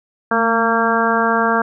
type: harmonic tone with a mistuned harmonic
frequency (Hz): 228.9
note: A#3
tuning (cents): -31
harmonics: 1 / 2 / 3 / 4 / 5 / 6 / 7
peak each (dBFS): -21 / -21 / -21 / -21 / -21 / -21 / -21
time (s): 0.31-1.62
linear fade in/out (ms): 5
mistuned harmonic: 1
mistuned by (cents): -37
effects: none